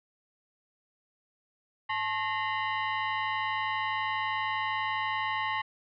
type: tone with frequency modulation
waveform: sine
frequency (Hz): 103.83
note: G#2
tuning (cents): 0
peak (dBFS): -28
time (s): 1.89-5.62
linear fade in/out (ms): 10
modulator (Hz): 975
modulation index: 2.3
effects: none